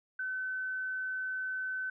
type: tone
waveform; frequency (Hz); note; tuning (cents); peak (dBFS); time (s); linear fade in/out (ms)
sine; 1520; F#6; +46; -33; 0.19-1.9; 5
effects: none